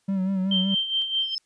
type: tone with vibrato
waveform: triangle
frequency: 190.8 Hz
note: G3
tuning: 47 cents flat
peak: -20 dBFS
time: 0.08-0.75 s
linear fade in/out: 10 ms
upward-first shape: sine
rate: 5.3 Hz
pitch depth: 49 cents each way
type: tone with tremolo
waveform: sine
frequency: 3136 Hz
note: G7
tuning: in tune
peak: -20 dBFS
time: 0.51-1.35 s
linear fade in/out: 5 ms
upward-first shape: sine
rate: 4.8 Hz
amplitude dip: 65%
type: click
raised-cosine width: 0.2 ms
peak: -30 dBFS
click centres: 1.019 s
type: tone with exponential growth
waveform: sine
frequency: 5210 Hz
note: E8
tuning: 21 cents flat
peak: -24 dBFS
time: 1.2-1.38 s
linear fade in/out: 0 ms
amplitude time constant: 37 ms
effects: white hiss -69 dBFS RMS until 1.45 s + resampled to 22050 Hz